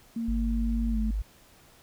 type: tone with pitch glide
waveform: sine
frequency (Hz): 229.9 to 218.4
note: A#3 to A3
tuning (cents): -24 to -13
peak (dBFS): -28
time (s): 0.16-1.11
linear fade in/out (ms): 5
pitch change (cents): -89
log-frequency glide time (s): 0.9-0.98
type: tone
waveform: sine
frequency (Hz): 51.4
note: G#1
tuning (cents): -17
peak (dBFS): -26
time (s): 0.28-1.22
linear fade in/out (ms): 5
effects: pink hiss -57 dBFS RMS until 1.82 s